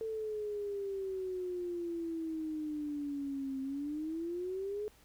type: exponential two-way sweep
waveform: sine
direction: down then up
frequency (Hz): 447.4 to 265.4 to 426.4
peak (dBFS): -35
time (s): 0.01-4.88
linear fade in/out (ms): 0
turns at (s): 3.61
effects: added 60 Hz sine -65 dBFS peak until 5.04 s + pink hiss -64 dBFS RMS until 5.04 s